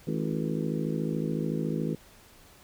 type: harmonic tone with a mistuned harmonic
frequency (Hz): 53.8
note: A1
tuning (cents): -38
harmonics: 3 / 4 / 5 / 6 / 7 / 8 / 9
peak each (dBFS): -31 / -33 / -35 / -37 / -38 / -39 / -40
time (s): 0.07-1.95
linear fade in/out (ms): 5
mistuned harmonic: 7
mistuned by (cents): -78
effects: pink hiss -55 dBFS RMS until 2.63 s